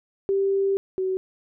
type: tone pair in turn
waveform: sine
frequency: 392 / 376.2 Hz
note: G4 / F#4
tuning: 0 / +29 cents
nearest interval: minor second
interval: 71 cents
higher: first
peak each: -19 / -22 dBFS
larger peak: first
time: 0.29-0.77 / 0.98-1.17 s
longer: first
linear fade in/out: 0 ms
effects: none